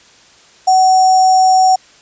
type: tone with sample-and-hold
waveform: sine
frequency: 751 Hz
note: F#5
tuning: 26 cents sharp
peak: -6 dBFS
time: 0.67-1.76 s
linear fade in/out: 10 ms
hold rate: 6300 Hz
effects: white hiss -45 dBFS RMS until 2.01 s + resampled to 16000 Hz